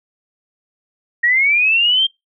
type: linear sweep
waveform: sine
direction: up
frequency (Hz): 1864.7 to 3202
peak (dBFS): -11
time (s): 1.23-2.07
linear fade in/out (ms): 10
effects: noise-tail reverb RT60 0.2 s tail -26 dB re dry